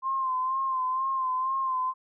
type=tone with vibrato; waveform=sine; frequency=1046.5 Hz; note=C6; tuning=in tune; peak=-25 dBFS; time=0.02-1.94 s; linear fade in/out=50 ms; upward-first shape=sine; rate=2.1 Hz; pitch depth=44 cents each way; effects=none